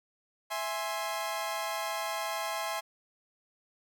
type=chord; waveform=sawtooth; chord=E augmented; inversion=none; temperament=equal with one note detuned; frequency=659.3 / 830.6 / 1053.2 Hz; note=E5 / G#5 / B#5; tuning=0 / 0 / +11 cents; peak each=-33 dBFS; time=0.5-2.81 s; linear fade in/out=20 ms; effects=none